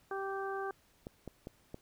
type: harmonic tone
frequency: 390 Hz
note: G4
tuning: 9 cents flat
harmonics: 1 / 2 / 3 / 4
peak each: -38 / -41 / -43 / -44 dBFS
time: 0.11-0.71 s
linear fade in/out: 2 ms
type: clicks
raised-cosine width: 2 ms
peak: -29 dBFS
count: 4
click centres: 1.069 / 1.277 / 1.471 / 1.744 s
effects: pink hiss -68 dBFS RMS until 1.81 s